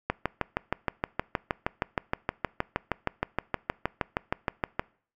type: click train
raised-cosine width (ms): 0.5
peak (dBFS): -10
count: 31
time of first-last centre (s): 0.1-4.795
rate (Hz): 6.39
effects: noise-tail reverb RT60 0.5 s tail -24 dB re dry